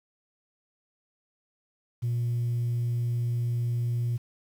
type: tone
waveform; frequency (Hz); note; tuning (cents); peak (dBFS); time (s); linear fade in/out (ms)
sine; 119.4; A#2; +42; -23; 2.02-4.18; 20
effects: tanh soft clip ceiling -23 dBFS + 9-bit